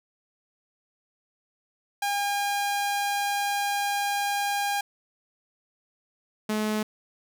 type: tone pair in turn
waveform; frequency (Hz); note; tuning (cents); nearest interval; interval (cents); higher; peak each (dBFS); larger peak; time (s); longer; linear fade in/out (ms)
sawtooth; 809 / 214.3; G#5 / A3; -46 / -45; octave + major seventh; 2299; first; -21; neither; 2.02-4.81 / 6.49-6.83; first; 5
effects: none